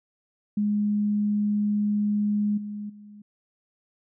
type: tone with level steps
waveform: sine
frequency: 207.7 Hz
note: G#3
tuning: in tune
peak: -21 / -31 / -43 dBFS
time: 0.57-3.22 s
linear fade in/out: 5 ms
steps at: 2.57 / 2.89 s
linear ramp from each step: 10 ms
effects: none